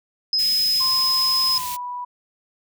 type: tone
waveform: sine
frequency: 5080 Hz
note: D#8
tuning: 35 cents sharp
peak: -17 dBFS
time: 0.33-1.58 s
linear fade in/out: 2 ms
type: band-stop noise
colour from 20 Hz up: white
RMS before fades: -31 dBFS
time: 0.38-1.77 s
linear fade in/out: 20 ms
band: 230 to 2100 Hz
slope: 24 dB/octave
type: tone with pitch glide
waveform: sine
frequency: 1046.5 to 982.1 Hz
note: C6 to B5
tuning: 0 to -10 cents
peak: -27 dBFS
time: 0.8-2.05 s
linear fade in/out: 10 ms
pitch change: -110 cents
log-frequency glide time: 1.52-1.68 s
effects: none